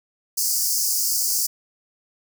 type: high-pass noise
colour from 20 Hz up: pink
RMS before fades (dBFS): -22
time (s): 0.37-1.47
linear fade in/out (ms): 10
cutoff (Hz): 4700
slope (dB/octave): 96
effects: none